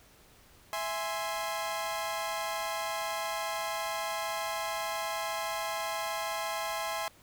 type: chord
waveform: sawtooth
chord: E augmented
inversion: none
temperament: equal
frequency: 659.3 / 830.6 / 1046.5 Hz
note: E5 / G#5 / B#5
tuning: 0 / 0 / 0 cents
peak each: -33 dBFS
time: 0.73-7.08 s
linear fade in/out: 0 ms
effects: pink hiss -59 dBFS RMS until 7.22 s